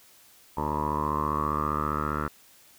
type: tone with low-pass filter sweep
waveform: 10% pulse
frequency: 75 Hz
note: D2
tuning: 37 cents sharp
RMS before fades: -28 dBFS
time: 0.57-2.28 s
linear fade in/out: 5 ms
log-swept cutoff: 910 to 1400 Hz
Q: 10
effects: white hiss -56 dBFS RMS until 2.78 s